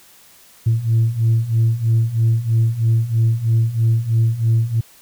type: beating tone pair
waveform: sine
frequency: 111.9 / 115 Hz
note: A2 / A#2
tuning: +30 / -23 cents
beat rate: 3.1 Hz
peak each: -17 / -14 dBFS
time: 0.66-4.81 s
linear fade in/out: 10 ms
effects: tanh soft clip ceiling -9 dBFS + white hiss -48 dBFS RMS until 5.01 s